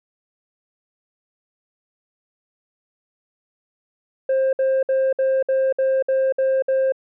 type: tone bursts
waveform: sine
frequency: 530 Hz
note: C5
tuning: 22 cents sharp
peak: -13 dBFS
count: 9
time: 4.29-6.922 s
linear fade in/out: 5 ms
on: 240 ms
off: 59 ms
effects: tanh soft clip ceiling -15 dBFS